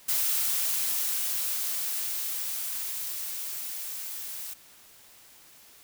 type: noise with level ramp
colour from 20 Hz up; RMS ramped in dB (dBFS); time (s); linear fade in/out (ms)
blue; -26 to -38; 0.08-4.54; 10
effects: white hiss -54 dBFS RMS until 5.83 s